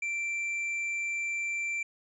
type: tone with hard clipping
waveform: triangle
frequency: 2349 Hz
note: D7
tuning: in tune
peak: -31 dBFS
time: 0.02-1.83 s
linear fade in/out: 5 ms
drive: 7 dB
effects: resampled to 24000 Hz